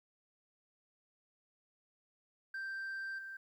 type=tone with level steps; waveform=sine; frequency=1569 Hz; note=G6; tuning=1 cent sharp; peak=-36 / -43 dBFS; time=2.54-3.37 s; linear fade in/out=5 ms; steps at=3.18 s; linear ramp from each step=10 ms; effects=tanh soft clip ceiling -38 dBFS + 12-bit